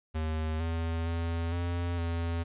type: tone with pitch steps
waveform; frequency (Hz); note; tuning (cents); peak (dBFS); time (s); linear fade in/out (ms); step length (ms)
square; 78.8 / 82.5 / 83.7 / 86.6 / 84.2; D#2 / E2 / E2 / F2 / E2; +23 / +2 / +27 / -14 / +37; -30; 0.14-2.44; 20; 460
effects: resampled to 8000 Hz + 11-bit